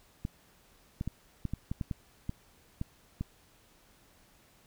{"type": "clicks", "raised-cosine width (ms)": 5, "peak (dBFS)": -21, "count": 11, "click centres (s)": [0.251, 1.011, 1.076, 1.453, 1.536, 1.715, 1.812, 1.912, 2.294, 2.814, 3.21], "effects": ["pink hiss -63 dBFS RMS until 4.66 s"]}